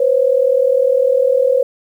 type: tone pair together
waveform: sine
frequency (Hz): 499.1 / 539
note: B4 / C#5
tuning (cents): +18 / -49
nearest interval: minor second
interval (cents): 133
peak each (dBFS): -13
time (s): 0-1.63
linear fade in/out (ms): 5
effects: 8-bit